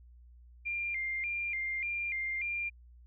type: tone with vibrato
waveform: sine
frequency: 2244 Hz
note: C#7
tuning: 21 cents sharp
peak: -32 dBFS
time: 0.65-2.7 s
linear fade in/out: 20 ms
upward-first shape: square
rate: 1.7 Hz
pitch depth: 110 cents each way
effects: added 60 Hz sine -53 dBFS peak until 3.06 s